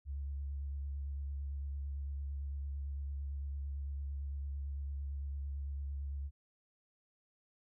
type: tone with vibrato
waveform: sine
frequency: 70 Hz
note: C#2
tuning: 18 cents sharp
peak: -37 dBFS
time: 0.05-6.31 s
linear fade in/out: 50 ms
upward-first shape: triangle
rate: 8.9 Hz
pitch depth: 32 cents each way
effects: none